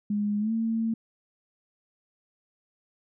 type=tone with pitch glide; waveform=sine; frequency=206.9 to 225.6 Hz; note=G#3 to A3; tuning=-6 to +44 cents; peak=-24 dBFS; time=0.1-0.94 s; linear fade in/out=5 ms; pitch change=+150 cents; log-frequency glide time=0.39-0.52 s; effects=none